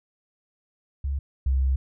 sine tone pair in turn, 69.3 / 66.16 Hz, C#2 / C2, 0 / +20 cents, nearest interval minor second, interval 80 cents, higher first, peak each -24 / -19 dBFS, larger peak second, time 1.04-1.19 / 1.46-1.76 s, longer second, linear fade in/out 5 ms, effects none

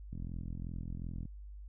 click train, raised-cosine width 5 ms, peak -30 dBFS, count 49, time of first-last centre 0.13-1.254 s, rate 42.7 Hz, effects added 50 Hz sine -45 dBFS peak until 1.68 s

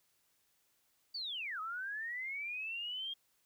sine linear two-way sweep, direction down then up, 4685 to 1244.5 to 3248 Hz, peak -38 dBFS, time 1.14-3.14 s, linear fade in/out 10 ms, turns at 1.6 s, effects white hiss -75 dBFS RMS until 3.45 s

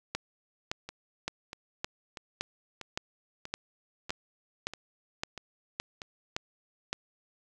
two click trains, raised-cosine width 0.2 ms, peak -14 / -23 dBFS, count 13 / 9, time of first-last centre 0.15-6.93 / 0.89-6.018 s, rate 1.77 / 1.56 Hz, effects none

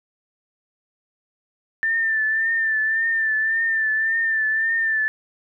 sine tone with vibrato, 1783 Hz, A6, 22 cents sharp, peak -18 dBFS, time 1.83-5.08 s, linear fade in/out 0 ms, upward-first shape triangle, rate 1.8 Hz, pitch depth 46 cents each way, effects none

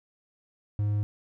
triangle tone, 103.83 Hz, G#2, in tune, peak -22 dBFS, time 0.79-1.03 s, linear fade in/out 0 ms, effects none

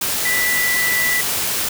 sine tone in noise, 1975.5 Hz, B6, in tune, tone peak -17 dBFS, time 0.25-1.21 s, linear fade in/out 5 ms, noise white, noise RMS -21 dBFS, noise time 0.01-1.69 s, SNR +1 dB, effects none

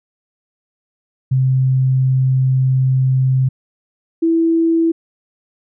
sine tone pair in turn, 130.81 / 329.6 Hz, C3 / E4, 0 / 0 cents, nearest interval octave + major third, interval 1600 cents, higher second, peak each -11 dBFS, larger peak neither, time 1.31-3.49 / 4.22-4.92 s, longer first, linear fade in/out 10 ms, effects none

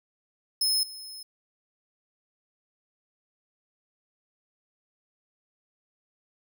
sawtooth tone with level steps, 5180 Hz, E8, 31 cents flat, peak -20 / -37 dBFS, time 0.61-1.23 s, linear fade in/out 5 ms, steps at 0.83 s, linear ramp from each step 2 ms, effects none

